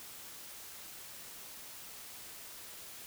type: silence
effects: white hiss -49 dBFS RMS until 3.06 s